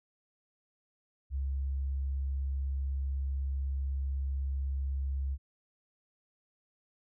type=tone; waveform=sine; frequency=68 Hz; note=C#2; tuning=33 cents flat; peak=-30 dBFS; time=1.3-5.38 s; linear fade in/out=50 ms; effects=none